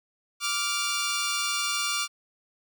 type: tone pair together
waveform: 10% pulse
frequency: 1169 / 1398.8 Hz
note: D6 / F6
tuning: -8 / +2 cents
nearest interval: minor third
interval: 310 cents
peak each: -20 / -21 dBFS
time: 0.4-2.08 s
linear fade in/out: 50 ms
effects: none